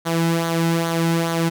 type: tone with flanger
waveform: sawtooth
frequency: 166.3 Hz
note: E3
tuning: 16 cents sharp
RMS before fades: -20 dBFS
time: 0.05-1.5 s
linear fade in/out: 20 ms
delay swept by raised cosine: 0.38 to 1.78 ms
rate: 2.4 Hz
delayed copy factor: -0.55
effects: none